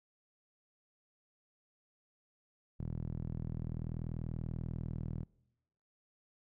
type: tone with band-pass filter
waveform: sawtooth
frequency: 40.35 Hz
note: E1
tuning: 36 cents flat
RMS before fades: -40 dBFS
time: 2.79-5.24 s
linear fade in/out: 10 ms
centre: 140 Hz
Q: 1.5
effects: noise-tail reverb RT60 0.9 s tail -23 dB re dry